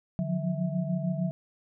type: tone cluster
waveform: sine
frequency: 148 / 176.1 / 182.8 / 653 Hz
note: D3 / F3 / F#3 / E5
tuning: +14 / +15 / -21 / -17 cents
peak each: -32 / -31 / -31 / -38 dBFS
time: 0.19-1.31 s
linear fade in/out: 0 ms
effects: none